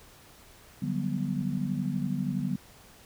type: chord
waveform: sine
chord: G major seventh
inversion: second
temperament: just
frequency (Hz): 147 / 183.75 / 196 / 245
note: D3 / F#3 / G3 / B3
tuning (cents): +2 / -12 / 0 / -14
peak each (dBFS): -33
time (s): 0.82-2.56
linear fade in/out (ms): 5
effects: pink hiss -54 dBFS RMS until 3.05 s